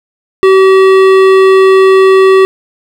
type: tone with hard clipping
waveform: sine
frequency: 382 Hz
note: G4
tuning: 45 cents flat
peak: -4 dBFS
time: 0.43-2.45 s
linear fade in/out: 0 ms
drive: 14 dB
effects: none